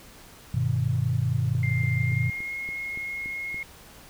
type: chord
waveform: sine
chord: G augmented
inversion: none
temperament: just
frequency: 98 / 122.5 / 153.12 Hz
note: G2 / B2 / D#3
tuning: 0 / -14 / -27 cents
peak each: -28 / -24 / -29 dBFS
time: 0.54-2.3 s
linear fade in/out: 5 ms
type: click train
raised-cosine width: 3 ms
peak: -30 dBFS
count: 8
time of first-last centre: 1.55-3.544 s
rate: 3.51 Hz
type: tone with pitch glide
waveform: sine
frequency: 2102 to 2156 Hz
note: C7 to C#7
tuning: +7 to -49 cents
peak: -30 dBFS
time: 1.63-3.63 s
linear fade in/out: 2 ms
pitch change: +44 cents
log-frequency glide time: 1.96-2.55 s
effects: pink hiss -49 dBFS RMS until 4.09 s